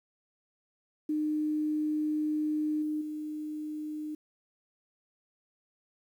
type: tone with level steps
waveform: sine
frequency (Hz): 304.7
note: D#4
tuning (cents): -36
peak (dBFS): -27 / -29 / -34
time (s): 1.09-4.15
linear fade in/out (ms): 5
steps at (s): 2.82 / 3.01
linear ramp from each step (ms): 5
effects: 10-bit